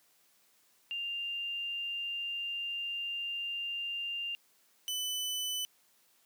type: tone pair in turn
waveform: sine / sawtooth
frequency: 2794 / 3000 Hz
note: F7 / F#7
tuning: 0 / +23 cents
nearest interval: minor second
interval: 123 cents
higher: second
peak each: -34 / -30 dBFS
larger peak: second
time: 0.91-4.35 / 4.88-5.65 s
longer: first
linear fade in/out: 0 ms
effects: white hiss -68 dBFS RMS until 6.25 s + high-pass 150 Hz 12 dB/octave